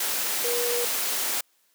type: tone in noise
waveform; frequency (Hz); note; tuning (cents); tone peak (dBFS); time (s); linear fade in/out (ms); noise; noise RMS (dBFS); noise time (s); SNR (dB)
sine; 480.7; B4; -47; -26; 0.44-0.85; 5; white; -27; 0-1.41; -2
effects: white hiss -66 dBFS RMS until 1.74 s + high-pass 300 Hz 12 dB/octave